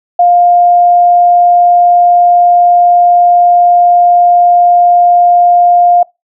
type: tone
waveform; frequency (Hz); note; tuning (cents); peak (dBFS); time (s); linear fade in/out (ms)
sine; 704; F5; +14; -3; 0.19-6.03; 5
effects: noise-tail reverb RT60 0.2 s tail -23 dB re dry